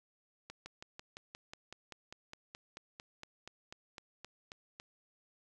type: slowing click train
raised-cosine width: 0.2 ms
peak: -29 dBFS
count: 21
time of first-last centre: 0.5-4.799 s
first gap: 160 ms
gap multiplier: 1.03
effects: none